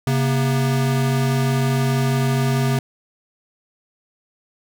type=tone pair together; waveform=square; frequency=134 / 238.8 Hz; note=C3 / A#3; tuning=+42 / +42 cents; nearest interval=minor seventh; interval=1000 cents; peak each=-18 / -25 dBFS; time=0.07-2.79 s; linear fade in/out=2 ms; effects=none